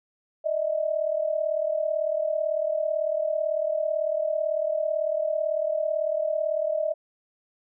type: tone pair together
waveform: sine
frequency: 604 / 642 Hz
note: D5 / E5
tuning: +48 / -46 cents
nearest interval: minor second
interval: 106 cents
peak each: -26 dBFS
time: 0.44-6.94 s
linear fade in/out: 20 ms
effects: none